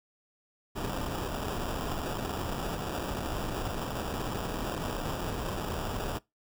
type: noise with sample-and-hold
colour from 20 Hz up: pink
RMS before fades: -34 dBFS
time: 0.75-6.19 s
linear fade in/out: 20 ms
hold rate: 2100 Hz
effects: noise-tail reverb RT60 0.2 s tail -23 dB re dry